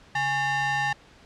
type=ring-modulated tone; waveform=square; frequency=482.9 Hz; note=B4; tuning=39 cents flat; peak=-21 dBFS; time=0.15-0.93 s; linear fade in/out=5 ms; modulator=1310 Hz; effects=pink hiss -53 dBFS RMS until 1.25 s + low-pass 5000 Hz 12 dB/octave